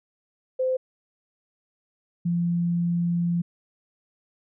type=tone pair in turn; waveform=sine; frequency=516 / 172.19 Hz; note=C5 / F3; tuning=-24 / -24 cents; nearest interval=octave + perfect fifth; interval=1900 cents; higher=first; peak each=-21 dBFS; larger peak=neither; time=0.59-0.77 / 2.25-3.42 s; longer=second; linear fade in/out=10 ms; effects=none